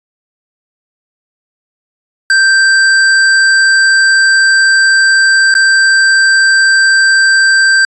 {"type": "tone with dropouts", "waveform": "square", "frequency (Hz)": 1568, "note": "G6", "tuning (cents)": 0, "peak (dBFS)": -6, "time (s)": [2.3, 7.85], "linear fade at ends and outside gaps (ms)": 2, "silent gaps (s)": [5.541, 5.551], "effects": ["resampled to 22050 Hz"]}